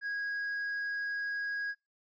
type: tone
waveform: triangle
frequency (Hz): 1648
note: G#6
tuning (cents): -14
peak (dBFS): -31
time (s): 0.01-1.75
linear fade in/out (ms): 50
effects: noise-tail reverb RT60 0.2 s tail -23 dB re dry + resampled to 16000 Hz